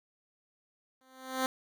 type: tone with exponential growth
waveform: 10% pulse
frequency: 260.5 Hz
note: C4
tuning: 7 cents flat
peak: -18 dBFS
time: 1.01-1.46 s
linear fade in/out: 1 ms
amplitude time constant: 97 ms
effects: none